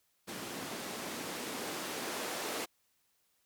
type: noise with band-pass filter sweep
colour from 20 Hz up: blue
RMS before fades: -40 dBFS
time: 0.27-2.66 s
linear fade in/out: 20 ms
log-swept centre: 200 to 380 Hz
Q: 1.2
effects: white hiss -75 dBFS RMS until 3.45 s